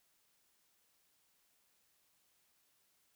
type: silence
effects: white hiss -75 dBFS RMS until 3.15 s